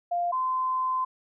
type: tone pair in turn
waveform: sine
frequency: 698.5 / 1030.8 Hz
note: F5 / C6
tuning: 0 / -26 cents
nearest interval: perfect fifth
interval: 674 cents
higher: second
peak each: -24 dBFS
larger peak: neither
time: 0.11-0.32 / 0.32-1.05 s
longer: second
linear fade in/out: 10 ms
effects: none